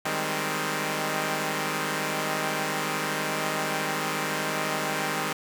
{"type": "chord", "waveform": "5% pulse", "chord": "Ab major seventh", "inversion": "second", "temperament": "equal", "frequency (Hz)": [155.56, 196, 207.7, 261.6], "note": ["Eb3", "G3", "Ab3", "C4"], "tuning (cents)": [0, 0, 0, 0], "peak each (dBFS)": [-19, -22, -22, -21], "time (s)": [0.05, 5.33], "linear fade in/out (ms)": 5, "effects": []}